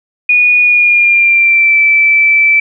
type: tone with pitch glide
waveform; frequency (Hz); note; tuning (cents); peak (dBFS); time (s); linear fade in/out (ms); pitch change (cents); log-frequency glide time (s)
sine; 2457 to 2322; D#7 to D7; -22 to -20; -5; 0.29-2.6; 5; -98; 0.62-1.79
effects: none